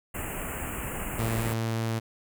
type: band-stop noise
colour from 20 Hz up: pink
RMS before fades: -34 dBFS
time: 0.14-1.54 s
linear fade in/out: 10 ms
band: 2900 to 7100 Hz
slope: 96 dB/octave
type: tone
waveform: sawtooth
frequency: 113.2 Hz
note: A2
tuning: 50 cents sharp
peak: -23 dBFS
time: 1.18-2 s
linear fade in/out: 20 ms
effects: none